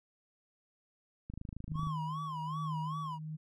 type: click train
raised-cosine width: 5 ms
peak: -30 dBFS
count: 16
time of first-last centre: 1.3-1.87 s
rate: 26.3 Hz
type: tone with tremolo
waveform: sine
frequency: 155.56 Hz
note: D#3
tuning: in tune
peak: -34 dBFS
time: 1.69-3.37 s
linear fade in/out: 20 ms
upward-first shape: triangle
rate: 1.2 Hz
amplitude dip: 60%
type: tone with vibrato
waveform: triangle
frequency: 1046.5 Hz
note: C6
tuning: in tune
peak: -36 dBFS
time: 1.74-3.19 s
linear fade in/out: 50 ms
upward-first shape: sine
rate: 2.6 Hz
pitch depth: 160 cents each way
effects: none